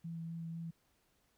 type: tone with vibrato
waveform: sine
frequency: 165.6 Hz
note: E3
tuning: 8 cents sharp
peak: -40 dBFS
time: 0.04-0.71 s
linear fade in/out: 10 ms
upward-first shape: sine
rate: 4 Hz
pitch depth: 12 cents each way
effects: pink hiss -75 dBFS RMS until 1.37 s